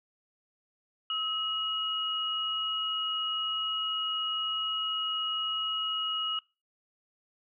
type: tone pair together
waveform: sine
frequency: 1289 / 2894 Hz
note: E6 / F#7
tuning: -39 / -39 cents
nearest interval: octave + major second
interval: 1400 cents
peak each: -35 / -30 dBFS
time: 1.1-6.39 s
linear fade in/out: 2 ms
effects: noise-tail reverb RT60 0.3 s tail -24 dB re dry